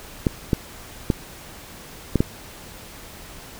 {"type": "clicks", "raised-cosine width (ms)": 3, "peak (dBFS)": -4, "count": 5, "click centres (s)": [0.268, 0.532, 1.102, 2.157, 2.205], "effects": ["pink hiss -41 dBFS RMS until 3.59 s"]}